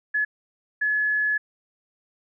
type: tone bursts at uneven times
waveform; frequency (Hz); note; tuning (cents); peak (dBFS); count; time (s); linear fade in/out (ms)
sine; 1705; G#6; +45; -20; 2; 0.14-0.25 / 0.81-1.38; 10
effects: none